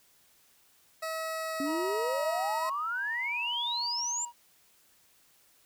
20% pulse tone with pitch glide, 643 to 638.6 Hz, E5 to D#5, -43 to +45 cents, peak -28 dBFS, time 1.02-2.7 s, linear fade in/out 10 ms, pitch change -12 cents, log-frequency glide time 1.38-1.91 s
sine exponential sweep, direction up, 272.1 to 7459 Hz, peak -30 dBFS, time 1.6-4.25 s, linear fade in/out 2 ms
triangle tone with tremolo, 953 Hz, A#5, 38 cents sharp, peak -33 dBFS, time 1.65-4.33 s, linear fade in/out 50 ms, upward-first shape triangle, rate 0.6 Hz, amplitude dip 75%
effects white hiss -64 dBFS RMS until 5.65 s

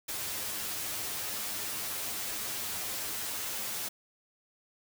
white noise with comb filter, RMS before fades -36 dBFS, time 0.08-3.89 s, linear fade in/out 10 ms, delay 9.5 ms, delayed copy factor +0.85, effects none

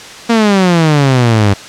sawtooth exponential sweep, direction down, 236.2 to 97.5 Hz, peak -3 dBFS, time 0.29-1.54 s, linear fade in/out 10 ms, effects white hiss -30 dBFS RMS until 1.68 s + low-pass 6000 Hz 12 dB/octave

